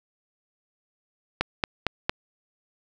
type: click train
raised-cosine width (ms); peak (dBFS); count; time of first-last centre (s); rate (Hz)
0.3; -6; 4; 1.41-2.095; 4.38
effects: none